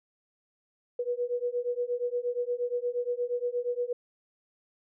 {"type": "beating tone pair", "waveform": "sine", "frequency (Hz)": [482.7, 491.2], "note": ["B4", "B4"], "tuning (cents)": [-40, -9], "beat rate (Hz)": 8.5, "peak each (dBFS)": -31, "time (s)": [0.99, 3.93], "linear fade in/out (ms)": 5, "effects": []}